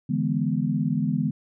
sine chord, E dominant seventh, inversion third, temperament equal, 146.83 / 164.81 / 207.7 / 246.9 Hz, D3 / E3 / G#3 / B3, 0 / 0 / 0 / 0 cents, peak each -27 dBFS, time 0.09-1.31 s, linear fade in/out 10 ms, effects none

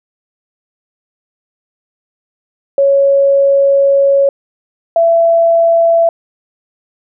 sine tone pair in turn, 554.4 / 669.2 Hz, C#5 / E5, 0 / +26 cents, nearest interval minor third, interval 326 cents, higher second, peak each -6 dBFS, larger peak neither, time 2.78-4.29 / 4.96-6.09 s, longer first, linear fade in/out 2 ms, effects none

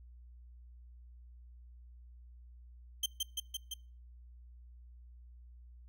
sawtooth tone with echo, 3136 Hz, G7, in tune, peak -27 dBFS, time 3.03-3.06 s, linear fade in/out 5 ms, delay 170 ms, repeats 4, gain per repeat -2 dB, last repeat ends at 3.74 s, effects noise-tail reverb RT60 0.4 s tail -25 dB re dry + added 60 Hz sine -52 dBFS peak until 5.88 s

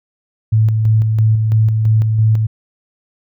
sine tone with tremolo, 109.8 Hz, A2, 3 cents flat, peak -8 dBFS, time 0.52-2.47 s, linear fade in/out 10 ms, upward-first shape square, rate 3 Hz, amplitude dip 35%, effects none

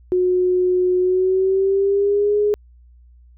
sine tone with pitch glide, 363.9 to 415.6 Hz, F#4 to G#4, -29 to +1 cents, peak -14 dBFS, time 0.12-2.54 s, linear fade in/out 0 ms, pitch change +230 cents, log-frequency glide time 0.99-2.37 s, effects added 60 Hz sine -45 dBFS peak until 3.37 s

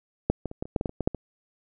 clicks, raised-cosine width 2 ms, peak -7 / -17 / -25 / -16 / -27 / -10 / -15 / -13 / -26 / -14 / -7 / -19 dBFS, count 12, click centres 0.3 / 0.457 / 0.514 / 0.625 / 0.655 / 0.762 / 0.811 / 0.858 / 0.894 / 1.007 / 1.075 / 1.147 s, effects none

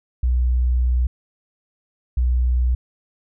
sine tone pair in turn, 61.74 / 61.74 Hz, B1 / B1, 0 / 0 cents, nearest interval unison, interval 0 cents, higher neither, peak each -15 / -15 dBFS, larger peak neither, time 0.23-1.07 / 2.17-2.75 s, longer first, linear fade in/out 5 ms, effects none

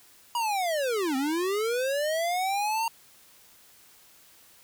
square linear two-way sweep, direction down then up, 971 to 256.5 to 926 Hz, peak -26 dBFS, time 0.35-2.88 s, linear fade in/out 2 ms, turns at 1.16 s, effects white hiss -56 dBFS RMS until 4.63 s

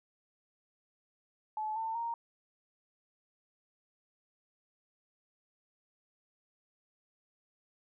sine tone with pitch steps, 862 / 895.5 / 930.3 Hz, A5 / A5 / A#5, -36 / +30 / -4 cents, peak -33 dBFS, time 1.57-2.14 s, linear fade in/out 2 ms, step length 190 ms, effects none

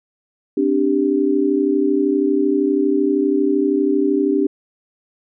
sine chord, C suspended second, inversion none, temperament just, 261.6 / 294.3 / 392.4 Hz, C4 / D4 / G4, 0 / +4 / +2 cents, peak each -21 / -17 / -18 dBFS, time 0.57-4.47 s, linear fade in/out 5 ms, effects none

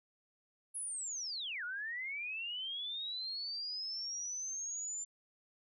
sine linear two-way sweep, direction down then up, 10710 to 1400 to 7210 Hz, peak -38 dBFS, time 0.74-5.05 s, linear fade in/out 20 ms, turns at 1.64 s, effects none

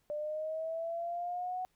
sine linear sweep, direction up, 592 to 742 Hz, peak -34 dBFS, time 0.1-1.65 s, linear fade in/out 0 ms, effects pink hiss -75 dBFS RMS until 1.75 s

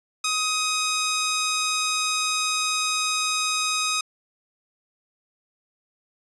10% pulse tone, 1257 Hz, D#6, 17 cents sharp, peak -14 dBFS, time 0.24-4.01 s, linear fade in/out 5 ms, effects resampled to 24000 Hz

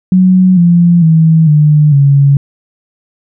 sine tone with pitch steps, 185 / 172.61 / 161.05 / 150.27 / 140.2 Hz, F#3 / F3 / E3 / D3 / C#3, 0 / -20 / -40 / +40 / +20 cents, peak -3 dBFS, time 0.12-2.37 s, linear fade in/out 2 ms, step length 450 ms, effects none

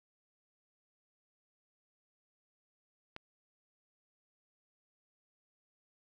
click, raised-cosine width 0.3 ms, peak -27 dBFS, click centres 3.164 s, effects none

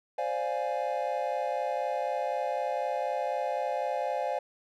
triangle chord, D half-diminished seventh, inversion third, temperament equal, 523.3 / 587.3 / 698.5 / 830.6 Hz, C5 / D5 / F5 / Ab5, 0 / 0 / 0 / 0 cents, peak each -32 dBFS, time 0.18-4.39 s, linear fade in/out 5 ms, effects none

